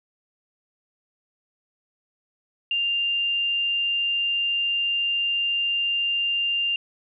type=tone; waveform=sine; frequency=2794 Hz; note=F7; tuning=in tune; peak=-21 dBFS; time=2.71-6.76 s; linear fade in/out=2 ms; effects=none